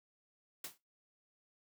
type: noise with exponential decay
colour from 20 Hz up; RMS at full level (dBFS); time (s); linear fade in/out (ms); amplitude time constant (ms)
white; -39; 0.64-0.78; 5; 30
effects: noise-tail reverb RT60 0.2 s tail -17 dB re dry + high-pass 80 Hz 12 dB/octave